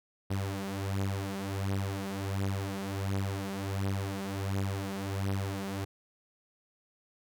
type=beating tone pair; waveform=sawtooth; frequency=97.2 / 98.6 Hz; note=G2 / G2; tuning=-14 / +11 cents; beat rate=1.4 Hz; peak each=-30 / -31 dBFS; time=0.3-5.85 s; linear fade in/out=10 ms; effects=none